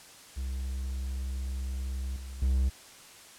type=tone with level steps; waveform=triangle; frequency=65.41 Hz; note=C2; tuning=in tune; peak=-29 / -36 / -21 dBFS; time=0.36-2.7 s; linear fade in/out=20 ms; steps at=2.16 / 2.42 s; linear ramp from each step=2 ms; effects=white hiss -51 dBFS RMS until 3.38 s + low-pass 10000 Hz 12 dB/octave